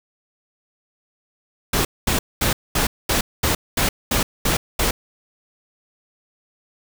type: noise bursts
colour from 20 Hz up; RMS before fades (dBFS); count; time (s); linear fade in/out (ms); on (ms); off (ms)
pink; -19; 10; 1.73-4.91; 5; 120; 220
effects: none